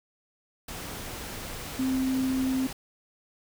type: tone in noise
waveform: sine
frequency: 261.6 Hz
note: C4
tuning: in tune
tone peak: -24 dBFS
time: 1.79-2.67 s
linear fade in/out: 5 ms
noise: pink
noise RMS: -38 dBFS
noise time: 0.68-2.73 s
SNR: +11 dB
effects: none